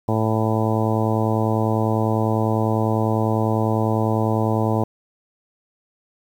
harmonic tone, 110 Hz, A2, in tune, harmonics 1 / 2 / 3 / 4 / 5 / 6 / 7 / 8 / 9, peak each -21 / -24 / -26 / -27 / -28 / -29 / -29 / -30 / -31 dBFS, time 0.08-4.84 s, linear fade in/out 5 ms, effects 8-bit

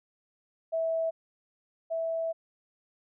sine tone pair in turn, 653 / 656.1 Hz, E5 / E5, -17 / -8 cents, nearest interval unison, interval 9 cents, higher second, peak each -26 / -28 dBFS, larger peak first, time 0.72-1.11 / 1.9-2.33 s, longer second, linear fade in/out 20 ms, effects none

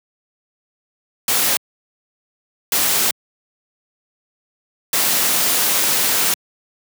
white noise bursts at uneven times, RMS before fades -17 dBFS, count 3, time 1.28-1.57 / 2.72-3.11 / 4.93-6.34 s, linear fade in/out 2 ms, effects high-pass 150 Hz 12 dB/octave

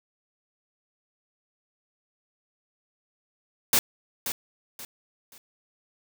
white noise with echo, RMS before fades -20 dBFS, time 3.73-3.79 s, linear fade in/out 2 ms, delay 530 ms, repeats 3, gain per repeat -10 dB, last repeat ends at 5.38 s, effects none

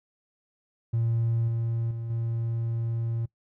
triangle tone with level steps, 115.3 Hz, A#2, 19 cents flat, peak -20 / -23 / -29 / -24 dBFS, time 0.93-3.26 s, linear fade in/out 10 ms, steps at 1.48 / 1.91 / 2.1 s, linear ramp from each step 2 ms, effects noise-tail reverb RT60 0.1 s tail -22 dB re dry + tanh soft clip ceiling -17 dBFS

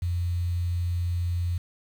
sine tone with quantisation, 87.4 Hz, F2, 2 cents sharp, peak -24 dBFS, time 0.02-1.58 s, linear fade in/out 5 ms, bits 8, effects none

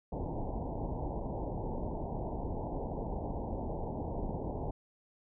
pink low-pass noise, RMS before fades -37 dBFS, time 0.12-4.71 s, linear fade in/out 5 ms, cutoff 940 Hz, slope 96 dB/octave, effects none

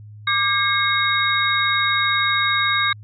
sine tone cluster, 1182 / 1615 / 2160 / 3772 Hz, D6 / G#6 / C#7 / A#7, +11 / -49 / -45 / +20 cents, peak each -22 dBFS, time 0.27-2.93 s, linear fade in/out 5 ms, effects added 105 Hz sine -37 dBFS peak until 3.03 s

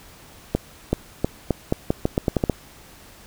accelerating click train, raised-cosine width 2 ms, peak -5 dBFS, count 12, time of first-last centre 0.55-2.497 s, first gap 380 ms, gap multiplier 0.83, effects pink hiss -47 dBFS RMS until 3.26 s

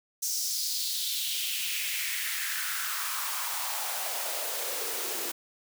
white noise with high-pass filter sweep, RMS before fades -32 dBFS, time 0.22-5.32 s, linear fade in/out 10 ms, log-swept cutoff 6000 to 340 Hz, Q 3.2, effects none

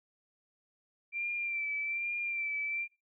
sine tone with vibrato, 2355 Hz, D7, 4 cents sharp, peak -32 dBFS, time 1.12-2.88 s, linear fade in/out 50 ms, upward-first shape sine, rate 1.2 Hz, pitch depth 38 cents each way, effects noise-tail reverb RT60 0.3 s tail -24 dB re dry

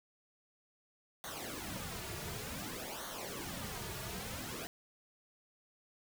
pink noise with flanger, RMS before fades -43 dBFS, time 1.24-4.67 s, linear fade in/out 0 ms, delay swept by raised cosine 0.39 to 3.89 ms, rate 0.55 Hz, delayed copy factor -0.75, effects none

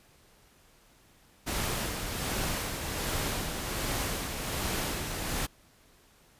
pink noise with tremolo, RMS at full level -31 dBFS, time 1.46-5.47 s, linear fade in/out 20 ms, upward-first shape sine, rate 1.3 Hz, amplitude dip 40%, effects pink hiss -61 dBFS RMS until 6.39 s + resampled to 32000 Hz

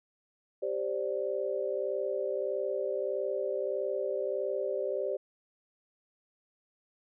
sine chord, G suspended fourth, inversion none, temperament equal with one note detuned, 392 / 525.7 / 587.3 Hz, G4 / C5 / D5, 0 / +8 / 0 cents, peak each -34 dBFS, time 0.62-5.17 s, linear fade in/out 10 ms, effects none

